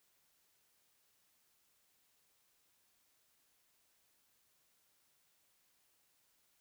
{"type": "silence", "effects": ["white hiss -75 dBFS RMS until 6.6 s"]}